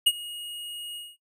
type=tone with ADSR envelope; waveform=square; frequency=2876 Hz; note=F#7; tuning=50 cents flat; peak=-15 dBFS; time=0.06-1.17 s; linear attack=11 ms; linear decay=46 ms; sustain=-20 dB; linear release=210 ms; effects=noise-tail reverb RT60 0.1 s tail -19 dB re dry